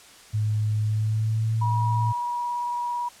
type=tone with pitch glide; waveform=sine; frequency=107 to 112.58 Hz; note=A2 to A2; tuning=-48 to +40 cents; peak=-21 dBFS; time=0.33-2.13 s; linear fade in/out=20 ms; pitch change=+88 cents; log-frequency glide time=0.83-1.69 s
type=tone with vibrato; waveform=sine; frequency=964 Hz; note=B5; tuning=42 cents flat; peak=-25 dBFS; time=1.61-3.09 s; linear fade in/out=10 ms; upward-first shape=triangle; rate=18 Hz; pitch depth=15 cents each way
effects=white hiss -49 dBFS RMS until 3.2 s + low-pass 9000 Hz 12 dB/octave